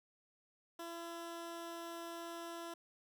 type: tone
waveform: 15% pulse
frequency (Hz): 337.4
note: E4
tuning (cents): +40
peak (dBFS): -38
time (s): 0.79-2.74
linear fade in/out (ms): 5
effects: none